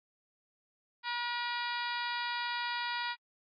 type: harmonic tone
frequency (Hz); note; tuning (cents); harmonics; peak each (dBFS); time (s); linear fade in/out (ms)
480; B4; -49; 2 / 3 / 4 / 5 / 6 / 7 / 8 / 9 / 10; -37 / -40 / -40 / -43 / -47 / -46 / -44 / -48 / -46; 1.03-3.16; 50
effects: AAC 32 kbps